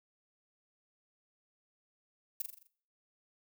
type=noise with echo; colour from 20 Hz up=violet; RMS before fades=-34 dBFS; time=2.4-2.42 s; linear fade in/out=5 ms; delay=42 ms; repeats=6; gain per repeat=-5 dB; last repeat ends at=2.672 s; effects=noise-tail reverb RT60 0.5 s tail -19 dB re dry